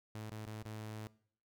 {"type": "tone with dropouts", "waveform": "sawtooth", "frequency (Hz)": 108.3, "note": "A2", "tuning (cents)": -27, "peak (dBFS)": -39, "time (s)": [0.15, 1.07], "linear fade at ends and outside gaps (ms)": 0, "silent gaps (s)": [[0.296, 0.316], [0.452, 0.469], [0.625, 0.654]], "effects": ["noise-tail reverb RT60 0.6 s tail -21 dB re dry"]}